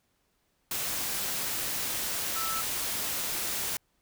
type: tone in noise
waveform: sine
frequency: 1318.5 Hz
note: E6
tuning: in tune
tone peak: -33 dBFS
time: 2.36-2.61 s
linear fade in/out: 2 ms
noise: white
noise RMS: -32 dBFS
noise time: 0.71-3.77 s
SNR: -4 dB
effects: pink hiss -73 dBFS RMS until 4.01 s